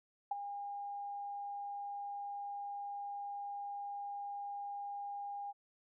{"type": "tone with ADSR envelope", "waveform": "sine", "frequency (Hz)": 809, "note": "G#5", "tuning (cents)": -46, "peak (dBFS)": -30, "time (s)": [0.31, 5.53], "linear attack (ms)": 6, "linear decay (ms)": 18, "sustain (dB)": -10, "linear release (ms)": 31, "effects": []}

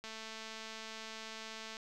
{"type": "click train", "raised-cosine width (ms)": 0.2, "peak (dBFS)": -29, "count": 383, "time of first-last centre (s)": [0.04, 1.769], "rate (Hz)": 221, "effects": []}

